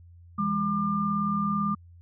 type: tone cluster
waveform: sine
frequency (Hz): 166.7 / 204.8 / 1198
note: E3 / G#3 / D6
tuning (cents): +20 / -24 / +34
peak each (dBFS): -33 / -27 / -27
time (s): 0.38-1.75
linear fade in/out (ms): 10
effects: added 86 Hz sine -48 dBFS peak until 2.01 s

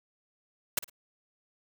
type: noise with echo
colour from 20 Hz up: white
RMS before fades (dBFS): -26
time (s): 0.77-0.79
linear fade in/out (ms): 5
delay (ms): 54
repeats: 2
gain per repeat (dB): -14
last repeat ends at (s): 0.898
effects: none

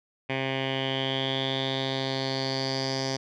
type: tone with low-pass filter sweep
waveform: 10% pulse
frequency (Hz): 133.6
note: C3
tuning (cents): +36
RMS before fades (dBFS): -29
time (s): 0.29-3.17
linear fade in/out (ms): 10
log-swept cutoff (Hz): 2600 to 5300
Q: 7.2
effects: none

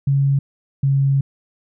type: tone pair in turn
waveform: sine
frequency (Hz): 138.59 / 137.47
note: C#3 / C#3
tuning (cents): 0 / -14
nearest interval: unison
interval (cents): 14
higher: first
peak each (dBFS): -13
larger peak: neither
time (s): 0.07-0.39 / 0.83-1.21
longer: second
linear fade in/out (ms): 5
effects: none

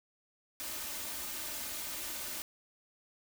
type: noise with comb filter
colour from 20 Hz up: white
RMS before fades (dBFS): -40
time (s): 0.6-2.42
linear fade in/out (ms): 0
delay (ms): 3.3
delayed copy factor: +0.55
effects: none

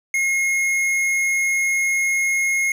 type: tone with hard clipping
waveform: sine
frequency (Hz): 2155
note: C#7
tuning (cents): -49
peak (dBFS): -19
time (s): 0.14-2.72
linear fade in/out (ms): 2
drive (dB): 11
effects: none

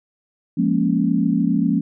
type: chord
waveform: sine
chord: Bb minor seventh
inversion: second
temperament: equal with one note detuned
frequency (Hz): 174.61 / 207.7 / 235.2 / 277.2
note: F3 / Ab3 / Bb3 / Db4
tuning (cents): 0 / 0 / +16 / 0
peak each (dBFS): -21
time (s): 0.57-1.81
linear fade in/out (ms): 10
effects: none

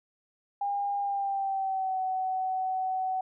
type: tone with pitch glide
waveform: sine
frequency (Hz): 806 to 752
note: G5 to F#5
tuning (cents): +48 to +28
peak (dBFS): -27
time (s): 0.61-3.21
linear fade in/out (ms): 5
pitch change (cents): -120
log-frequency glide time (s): 1-2
effects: none

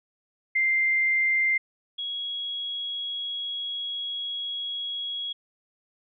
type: tone pair in turn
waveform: sine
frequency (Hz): 2093 / 3322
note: C7 / G#7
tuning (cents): 0 / 0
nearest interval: minor sixth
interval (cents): 800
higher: second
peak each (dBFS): -20 / -29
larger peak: first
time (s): 0.55-1.58 / 1.98-5.33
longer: second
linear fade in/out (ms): 10
effects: none

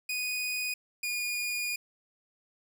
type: tone pair in turn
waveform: sawtooth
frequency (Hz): 2481 / 2441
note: D#7 / D#7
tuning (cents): -6 / -34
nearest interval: unison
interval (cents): 28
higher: first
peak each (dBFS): -27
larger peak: neither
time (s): 0.09-0.74 / 1.03-1.76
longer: second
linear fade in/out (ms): 5
effects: none

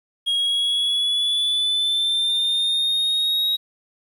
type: exponential sweep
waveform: triangle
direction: up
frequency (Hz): 3276 to 3808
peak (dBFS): -17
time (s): 0.26-3.57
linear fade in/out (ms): 20
effects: 9-bit

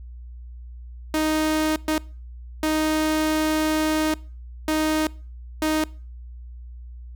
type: tone bursts at uneven times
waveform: sawtooth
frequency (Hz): 311.1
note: D#4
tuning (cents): 0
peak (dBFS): -16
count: 5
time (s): 1.14-1.76 / 1.88-1.98 / 2.63-4.14 / 4.68-5.07 / 5.62-5.84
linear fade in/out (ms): 2
effects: noise-tail reverb RT60 0.4 s tail -23 dB re dry + added 60 Hz sine -36 dBFS peak until 7.15 s

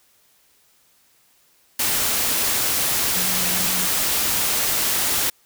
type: tone in noise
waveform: sine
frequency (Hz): 182.9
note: F#3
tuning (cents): -20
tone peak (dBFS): -32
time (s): 3.15-3.86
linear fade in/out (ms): 5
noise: white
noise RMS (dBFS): -21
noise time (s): 1.79-5.3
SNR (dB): -14
effects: white hiss -59 dBFS RMS until 5.45 s

